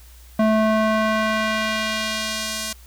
square tone with band-pass filter sweep, 217.9 Hz, A3, 17 cents flat, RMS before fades -21 dBFS, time 0.39-2.73 s, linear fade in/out 5 ms, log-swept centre 550 to 7400 Hz, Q 0.77, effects added 60 Hz sine -43 dBFS peak until 2.86 s + white hiss -51 dBFS RMS until 2.86 s

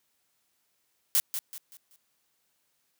blue noise with echo, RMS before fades -23 dBFS, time 1.15-1.2 s, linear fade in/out 0 ms, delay 190 ms, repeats 4, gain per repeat -9 dB, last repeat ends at 1.96 s, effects white hiss -74 dBFS RMS until 2.99 s + high-pass 80 Hz 12 dB/octave

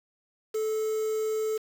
triangle tone with quantisation, 435.1 Hz, A4, 19 cents flat, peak -24 dBFS, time 0.54-1.58 s, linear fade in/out 10 ms, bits 7, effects none

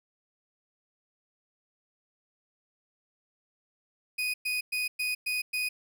35% pulse tone bursts, 2489 Hz, D#7, in tune, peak -26 dBFS, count 6, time 4.18-5.69 s, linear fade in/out 10 ms, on 160 ms, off 110 ms, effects none

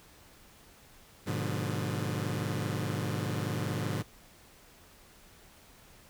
sawtooth chord, G# diminished seventh, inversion none, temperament just, 103.83 / 124.59 / 149.51 / 179.41 Hz, G#2 / B2 / D3 / F3, 0 / +16 / +31 / +47 cents, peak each -31 / -33 / -32 / -35 dBFS, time 1.26-4.03 s, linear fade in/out 20 ms, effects pink hiss -57 dBFS RMS until 6.09 s

